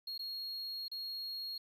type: tone with dropouts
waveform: triangle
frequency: 4289 Hz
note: C8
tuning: 42 cents sharp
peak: -38 dBFS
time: 0.07-1.58 s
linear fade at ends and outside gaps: 5 ms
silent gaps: 0.179-0.192 / 0.882-0.915 s
effects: 12-bit